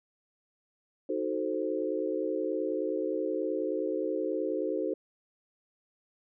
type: chord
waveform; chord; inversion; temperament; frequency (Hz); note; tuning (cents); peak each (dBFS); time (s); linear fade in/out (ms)
sine; D# diminished seventh; none; equal; 311.1 / 370 / 440 / 523.3; D#4 / F#4 / A4 / C5; 0 / 0 / 0 / 0; -34; 1.09-4.94; 5
effects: none